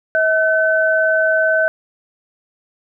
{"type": "tone pair together", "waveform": "sine", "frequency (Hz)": [639.9, 1522], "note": ["D#5", "F#6"], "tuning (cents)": [48, 48], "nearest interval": "octave + minor third", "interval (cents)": 1500, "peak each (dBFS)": -15, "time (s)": [0.15, 1.68], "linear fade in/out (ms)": 0, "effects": []}